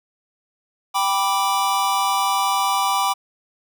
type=chord; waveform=square; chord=G major; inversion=none; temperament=equal with one note detuned; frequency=784 / 983.8 / 1174.7 Hz; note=G5 / B5 / D6; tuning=0 / -7 / 0 cents; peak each=-23 dBFS; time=0.94-3.14 s; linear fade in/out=20 ms; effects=none